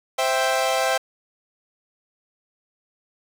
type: chord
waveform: sawtooth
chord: C major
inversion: none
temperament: equal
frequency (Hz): 523.3 / 659.3 / 784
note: C5 / E5 / G5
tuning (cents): 0 / 0 / 0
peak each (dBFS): -20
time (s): 0.18-0.98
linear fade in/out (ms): 10
effects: low-pass 11000 Hz 12 dB/octave + 7-bit